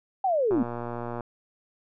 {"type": "linear sweep", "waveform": "sine", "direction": "down", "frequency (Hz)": [794, 220], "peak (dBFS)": -21, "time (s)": [0.24, 0.63], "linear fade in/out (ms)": 5}
{"type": "click train", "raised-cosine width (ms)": 1, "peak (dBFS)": -20, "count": 84, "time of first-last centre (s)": [0.51, 1.207], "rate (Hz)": 119}
{"effects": []}